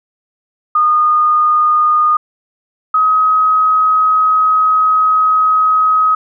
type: tone pair in turn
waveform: sine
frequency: 1226 / 1267 Hz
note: D#6 / D#6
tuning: -26 / +31 cents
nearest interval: minor second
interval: 57 cents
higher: second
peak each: -8 dBFS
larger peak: neither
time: 0.75-2.17 / 2.94-6.15 s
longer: second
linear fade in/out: 5 ms
effects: none